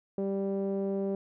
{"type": "tone with low-pass filter", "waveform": "sawtooth", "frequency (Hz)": 196, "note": "G3", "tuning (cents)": 0, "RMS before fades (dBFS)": -31, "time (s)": [0.18, 1.15], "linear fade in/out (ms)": 2, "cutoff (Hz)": 490, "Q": 3.9, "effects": []}